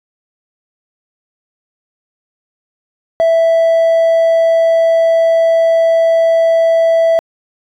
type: tone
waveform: triangle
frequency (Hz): 659.3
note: E5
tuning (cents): 0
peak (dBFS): -5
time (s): 3.2-7.19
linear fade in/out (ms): 0
effects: tanh soft clip ceiling -1 dBFS